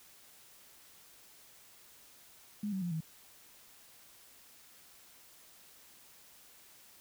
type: tone with pitch steps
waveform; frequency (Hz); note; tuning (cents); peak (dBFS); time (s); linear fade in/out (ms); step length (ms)
sine; 207.7 / 190.46 / 174.65 / 160.16; G#3 / G3 / F3 / E3; 0 / -50 / 0 / -50; -33; 2.63-3.006; 5; 94
effects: white hiss -59 dBFS RMS until 7 s